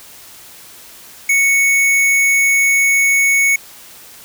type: tone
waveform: square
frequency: 2217 Hz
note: C#7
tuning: in tune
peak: -11 dBFS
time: 1.29-3.56 s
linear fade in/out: 5 ms
effects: white hiss -39 dBFS RMS until 4.24 s